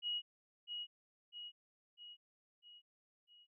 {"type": "tone with echo", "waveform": "sine", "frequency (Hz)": 2900, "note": "F#7", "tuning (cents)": -35, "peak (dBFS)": -36, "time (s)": [0.02, 0.22], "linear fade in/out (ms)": 50, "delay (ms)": 650, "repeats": 5, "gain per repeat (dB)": -5, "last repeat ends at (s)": 3.47, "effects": []}